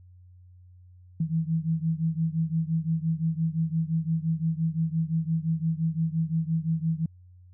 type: beating tone pair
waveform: sine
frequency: 160 / 165.8 Hz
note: D#3 / E3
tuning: +49 / +10 cents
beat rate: 5.8 Hz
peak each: -26 / -28 dBFS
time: 1.2-7.06 s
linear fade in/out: 5 ms
effects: added 90 Hz sine -49 dBFS peak until 7.53 s